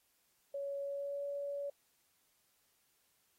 sine tone with pitch glide, 560 to 567.2 Hz, C#5 to C#5, +18 to +40 cents, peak -37 dBFS, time 0.54-1.7 s, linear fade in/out 5 ms, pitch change +22 cents, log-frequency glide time 0.82-1.25 s, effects white hiss -75 dBFS RMS until 3.38 s + AAC 48 kbps

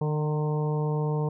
harmonic tone with a mistuned harmonic, 151.2 Hz, D#3, 49 cents flat, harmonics 1 / 2 / 3 / 4 / 5 / 6 / 7, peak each -25 / -39 / -31 / -41 / -41 / -38 / -44 dBFS, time 0.01-1.29 s, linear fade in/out 5 ms, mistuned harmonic 6, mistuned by +19 cents, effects none

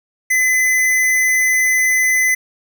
square tone, 2023 Hz, B6, 41 cents sharp, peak -13 dBFS, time 0.3-2.35 s, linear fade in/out 10 ms, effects none

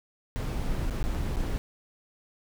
brown noise with dropouts, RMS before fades -29 dBFS, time 0.36-1.58 s, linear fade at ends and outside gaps 0 ms, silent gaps 0.899-0.908 / 1.028-1.04 / 1.149-1.154 / 1.361-1.368 s, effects none

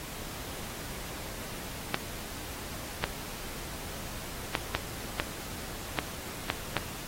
clicks, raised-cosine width 0.3 ms, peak -10 dBFS, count 8, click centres 1.944 / 3.04 / 4.552 / 4.75 / 5.199 / 5.988 / 6.501 / 6.767 s, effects pink hiss -41 dBFS RMS until 7.07 s + AAC 48 kbps

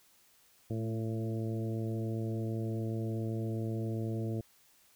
harmonic tone with a mistuned harmonic, 112.2 Hz, A2, 34 cents sharp, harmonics 1 / 2 / 3 / 4 / 5 / 6, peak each -34 / -39 / -40 / -44 / -48 / -50 dBFS, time 0.7-4.41 s, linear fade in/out 5 ms, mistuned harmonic 2, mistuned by -21 cents, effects white hiss -65 dBFS RMS until 4.95 s

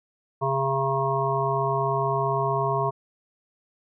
harmonic tone, 135.6 Hz, C#3, 38 cents flat, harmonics 1 / 3 / 5 / 7 / 8, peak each -28 / -28 / -28 / -28 / -28 dBFS, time 0.41-2.91 s, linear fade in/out 20 ms, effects none

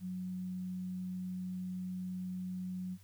sine tone, 183.7 Hz, F#3, 12 cents flat, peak -37 dBFS, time 0-2.98 s, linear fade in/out 50 ms, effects added 97 Hz sine -57 dBFS peak until 3.03 s + white hiss -67 dBFS RMS until 3.03 s

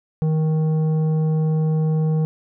triangle tone with tanh clipping, 157 Hz, D#3, 16 cents sharp, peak -18 dBFS, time 0.22-2.25 s, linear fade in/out 0 ms, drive 13 dB, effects none

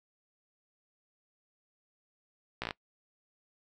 slowing click train, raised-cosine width 0.3 ms, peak -18 dBFS, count 6, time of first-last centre 2.62-2.708 s, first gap 16 ms, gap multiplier 1.05, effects noise-tail reverb RT60 0.1 s tail -22 dB re dry

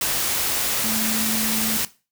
sine tone in noise, 220 Hz, A3, in tune, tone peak -27 dBFS, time 0.84-1.77 s, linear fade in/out 2 ms, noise white, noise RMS -23 dBFS, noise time 0.01-1.85 s, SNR -7 dB, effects noise-tail reverb RT60 0.3 s tail -17 dB re dry

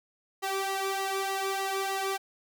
sawtooth tone with flanger, 388.4 Hz, G4, 16 cents flat, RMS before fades -31 dBFS, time 0.42-2.18 s, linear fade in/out 20 ms, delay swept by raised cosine 1 to 1.75 ms, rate 3.3 Hz, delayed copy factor +0.8, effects none

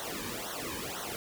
pink noise with flanger, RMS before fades -38 dBFS, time 0-1.16 s, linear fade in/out 0 ms, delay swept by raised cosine 0.4 to 1.5 ms, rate 2 Hz, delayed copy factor -1, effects none

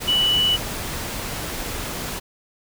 sine tone in noise, 2960 Hz, F#7, in tune, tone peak -16 dBFS, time 0.07-0.57 s, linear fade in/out 20 ms, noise pink, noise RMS -29 dBFS, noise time 0-2.2 s, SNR +10 dB, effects none

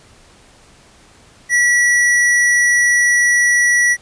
square tone, 1941 Hz, B6, 31 cents flat, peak -11 dBFS, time 1.49-3.97 s, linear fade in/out 50 ms, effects pink hiss -47 dBFS RMS until 4.01 s + resampled to 22050 Hz

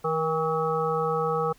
harmonic tone with a mistuned harmonic, 161 Hz, E3, 41 cents flat, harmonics 1 / 3 / 5 / 7 / 8, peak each -32 / -26 / -31 / -32 / -30 dBFS, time 0.04-1.53 s, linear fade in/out 10 ms, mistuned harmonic 3, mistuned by -29 cents, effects pink hiss -58 dBFS RMS until 1.58 s

